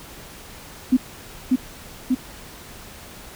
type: tone with echo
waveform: sine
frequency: 255.3 Hz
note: C4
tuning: 42 cents flat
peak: -11 dBFS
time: 0.92-0.97 s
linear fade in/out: 10 ms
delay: 590 ms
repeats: 2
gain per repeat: -2 dB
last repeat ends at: 2.15 s
effects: pink hiss -41 dBFS RMS until 3.35 s